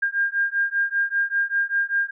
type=beating tone pair; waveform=sine; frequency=1605 / 1610.1 Hz; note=G6 / G6; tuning=+40 / +46 cents; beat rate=5.1 Hz; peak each=-23 dBFS; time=0.02-2.11 s; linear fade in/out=10 ms; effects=none